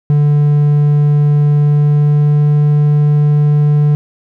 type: tone with pitch glide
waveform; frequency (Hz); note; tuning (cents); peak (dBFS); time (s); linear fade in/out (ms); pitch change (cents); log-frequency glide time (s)
triangle; 146.83 to 147.77; D3 to D3; 0 to +11; -5; 0.1-3.95; 0; +11; 1.55-2.52
effects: none